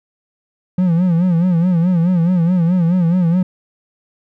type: tone with vibrato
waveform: triangle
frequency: 174.61 Hz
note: F3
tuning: in tune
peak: -9 dBFS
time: 0.78-3.43 s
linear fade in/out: 5 ms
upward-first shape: sine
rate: 4.7 Hz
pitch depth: 110 cents each way
effects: none